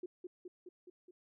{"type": "tone with echo", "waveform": "sine", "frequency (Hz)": 360, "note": "F#4", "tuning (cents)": -47, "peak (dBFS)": -39, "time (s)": [0.03, 0.06], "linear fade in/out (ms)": 5, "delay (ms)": 210, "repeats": 5, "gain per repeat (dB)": -3, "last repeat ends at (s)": 1.11, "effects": []}